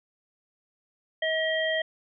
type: harmonic tone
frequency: 637 Hz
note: D#5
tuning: 41 cents sharp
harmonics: 1 / 3 / 5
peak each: -27 / -28 / -32 dBFS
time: 1.22-1.82 s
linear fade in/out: 5 ms
effects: none